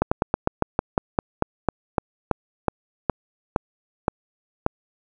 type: slowing click train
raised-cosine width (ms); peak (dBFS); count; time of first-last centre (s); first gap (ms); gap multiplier
1; -4; 18; 0.02-4.664; 95; 1.12
effects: none